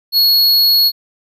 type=tone; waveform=square; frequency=4338 Hz; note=C#8; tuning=38 cents flat; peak=-9 dBFS; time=0.12-0.92 s; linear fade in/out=50 ms; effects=none